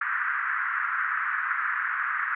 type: band-pass noise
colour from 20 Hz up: white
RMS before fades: -28 dBFS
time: 0.01-2.35 s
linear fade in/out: 5 ms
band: 1200 to 1800 Hz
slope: 48 dB/octave
effects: none